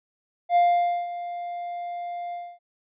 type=tone with ADSR envelope; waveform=triangle; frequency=700 Hz; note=F5; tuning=4 cents sharp; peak=-13 dBFS; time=0.49-2.59 s; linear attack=69 ms; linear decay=510 ms; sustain=-15 dB; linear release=260 ms; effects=resampled to 8000 Hz